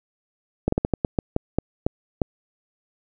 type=slowing click train; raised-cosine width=2 ms; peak=-6 dBFS; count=11; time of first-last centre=0.68-2.218 s; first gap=44 ms; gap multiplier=1.26; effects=none